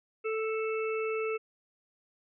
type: harmonic tone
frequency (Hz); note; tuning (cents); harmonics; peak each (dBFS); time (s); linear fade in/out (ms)
440.1; A4; 0; 1 / 3 / 5 / 6; -30 / -39 / -43 / -40; 0.24-1.38; 20
effects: none